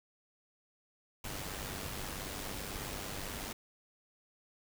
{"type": "noise with amplitude modulation", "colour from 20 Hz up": "pink", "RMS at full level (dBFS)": -39, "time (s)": [1.24, 3.53], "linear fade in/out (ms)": 5, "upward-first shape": "sine", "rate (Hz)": 98.3, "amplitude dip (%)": 50, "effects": []}